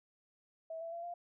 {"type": "tone with pitch steps", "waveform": "sine", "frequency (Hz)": [650, 664.8, 680, 695.4], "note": ["E5", "E5", "F5", "F5"], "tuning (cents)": [-24, 15, -46, -8], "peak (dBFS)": -40, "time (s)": [0.7, 1.14], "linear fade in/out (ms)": 5, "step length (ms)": 110, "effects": []}